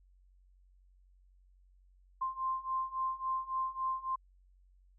sine beating tone pair, 1046.5 / 1050.1 Hz, C6 / C6, 0 / +6 cents, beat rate 3.6 Hz, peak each -37 / -35 dBFS, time 2.21-4.16 s, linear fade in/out 10 ms, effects added 46 Hz sine -61 dBFS peak until 4.98 s

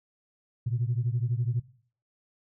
sine beating tone pair, 116.1 / 128.1 Hz, A#2 / C3, -7 / -36 cents, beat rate 12 Hz, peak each -27 / -29 dBFS, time 0.66-1.6 s, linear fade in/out 10 ms, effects noise-tail reverb RT60 0.5 s tail -18 dB re dry + tanh soft clip ceiling -19 dBFS

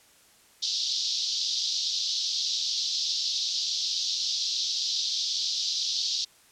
pink band-pass noise, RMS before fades -29 dBFS, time 0.62-6.25 s, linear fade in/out 10 ms, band 3600 to 5700 Hz, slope 48 dB/octave, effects white hiss -58 dBFS RMS until 6.51 s + low-pass 11000 Hz 12 dB/octave

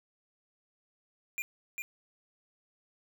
square tone with echo, 2399 Hz, D7, 36 cents sharp, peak -33 dBFS, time 1.38-1.42 s, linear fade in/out 0 ms, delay 400 ms, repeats 1, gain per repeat -3 dB, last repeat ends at 1.82 s, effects 12-bit

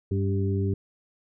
harmonic tone with a mistuned harmonic, 98 Hz, G2, in tune, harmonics 1 / 2 / 3 / 4, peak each -24 / -31 / -34 / -31 dBFS, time 0.11-0.74 s, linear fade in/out 5 ms, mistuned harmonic 3, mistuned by -40 cents, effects none

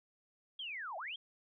sine linear two-way sweep, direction down then up, 3322 to 610 to 3322 Hz, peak -40 dBFS, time 0.59-1.16 s, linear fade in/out 5 ms, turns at 0.97 s, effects none

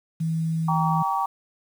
sine tone, 162.1 Hz, E3, 29 cents flat, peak -22 dBFS, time 0.2-1.03 s, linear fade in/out 10 ms
sine chord, G diminished, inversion none, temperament equal with one note detuned, 784 / 932.3 / 1137.9 Hz, G5 / Bb5 / Db6, 0 / 0 / +45 cents, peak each -26 dBFS, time 0.68-1.26 s, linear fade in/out 5 ms
effects 8-bit

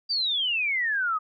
sine exponential sweep, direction down, 4772 to 1225 Hz, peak -23 dBFS, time 0.09-1.19 s, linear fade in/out 20 ms, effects none

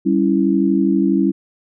sine chord, C# diminished, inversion second, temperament equal, 196 / 277.2 / 329.6 Hz, G3 / C#4 / E4, 0 / 0 / 0 cents, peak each -17 dBFS, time 0.05-1.32 s, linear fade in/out 20 ms, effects none

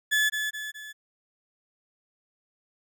35% pulse tone with echo, 1721 Hz, A6, 39 cents flat, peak -19 dBFS, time 0.11-0.3 s, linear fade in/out 20 ms, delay 210 ms, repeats 3, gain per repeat -6 dB, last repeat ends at 0.93 s, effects none

